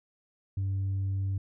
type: tone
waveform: sine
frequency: 97 Hz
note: G2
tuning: 18 cents flat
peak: -25 dBFS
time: 0.57-1.38 s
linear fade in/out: 5 ms
effects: tanh soft clip ceiling -26 dBFS